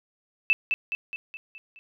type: tone with echo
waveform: sine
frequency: 2637 Hz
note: E7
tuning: in tune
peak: -16 dBFS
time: 0.5-0.53 s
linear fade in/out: 0 ms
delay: 210 ms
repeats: 6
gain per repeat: -5 dB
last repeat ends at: 1.79 s
effects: none